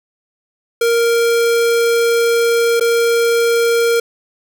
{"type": "tone with dropouts", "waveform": "square", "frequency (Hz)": 466.2, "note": "A#4", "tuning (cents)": 0, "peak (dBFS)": -12, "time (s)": [0.81, 4], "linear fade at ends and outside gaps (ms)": 5, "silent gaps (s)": [2.798, 2.808], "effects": []}